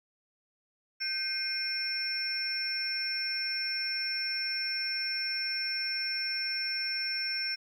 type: tone cluster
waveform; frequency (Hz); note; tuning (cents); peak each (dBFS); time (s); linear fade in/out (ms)
sine; 1552 / 2132 / 2458 / 5410; G6 / C7 / D#7 / E8; -18 / +32 / -22 / +44; -38 / -38 / -39 / -31; 1-7.56; 20
effects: tanh soft clip ceiling -22 dBFS + 11-bit